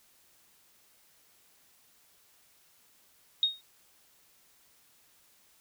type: tone with exponential decay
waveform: sine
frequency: 3729 Hz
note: A#7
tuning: in tune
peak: -19 dBFS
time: 3.43-3.61 s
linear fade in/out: 1 ms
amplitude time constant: 39 ms
effects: white hiss -64 dBFS RMS until 5.6 s